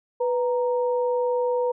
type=tone pair together; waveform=sine; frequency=493.9 / 932.3 Hz; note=B4 / A#5; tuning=0 / 0 cents; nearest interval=major seventh; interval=1100 cents; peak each=-21 / -29 dBFS; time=0.2-1.72 s; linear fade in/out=10 ms; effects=none